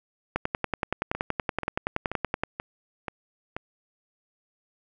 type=two click trains; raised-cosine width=0.5 ms; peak=-16 / -10 dBFS; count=6 / 23; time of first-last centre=1.15-3.565 / 0.36-2.435 s; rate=2.07 / 10.6 Hz; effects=none